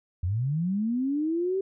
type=linear sweep; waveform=sine; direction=up; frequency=81.6 to 392 Hz; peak=-24 dBFS; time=0.23-1.61 s; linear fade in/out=5 ms; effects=none